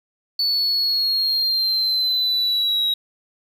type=linear sweep; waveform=sine; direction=down; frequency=4470 to 3828 Hz; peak=-15 dBFS; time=0.39-2.94 s; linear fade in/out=5 ms; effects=tanh soft clip ceiling -16 dBFS + 8-bit